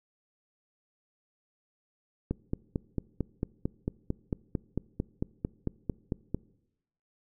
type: click train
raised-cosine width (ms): 3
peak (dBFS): -16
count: 19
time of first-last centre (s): 2.31-6.346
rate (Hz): 4.46
effects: noise-tail reverb RT60 0.9 s tail -23 dB re dry